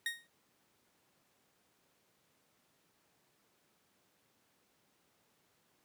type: tone with exponential decay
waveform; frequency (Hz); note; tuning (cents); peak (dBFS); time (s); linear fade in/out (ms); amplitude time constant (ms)
30% pulse; 1864; A#6; -1; -28; 0.06-0.27; 2; 44
effects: pink hiss -73 dBFS RMS until 5.84 s + high-pass 150 Hz 12 dB/octave